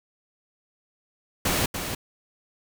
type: noise with echo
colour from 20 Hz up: pink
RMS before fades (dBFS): -24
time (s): 1.45-1.66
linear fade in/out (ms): 5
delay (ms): 290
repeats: 1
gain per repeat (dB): -7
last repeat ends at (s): 1.95
effects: none